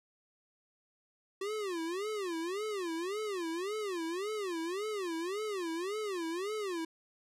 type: tone with vibrato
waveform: square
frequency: 375.4 Hz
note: F#4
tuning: 25 cents sharp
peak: -35 dBFS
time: 1.41-6.85 s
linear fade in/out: 5 ms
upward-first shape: sine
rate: 1.8 Hz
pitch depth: 250 cents each way
effects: low-pass 10000 Hz 12 dB/octave